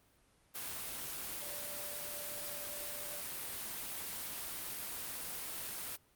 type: tone in noise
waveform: sine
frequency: 585 Hz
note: D5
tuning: 7 cents flat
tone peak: -50 dBFS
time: 1.41-3.21 s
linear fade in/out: 20 ms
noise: white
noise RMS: -42 dBFS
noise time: 0.54-5.97 s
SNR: -11 dB
effects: pink hiss -69 dBFS RMS until 6.15 s + Opus 32 kbps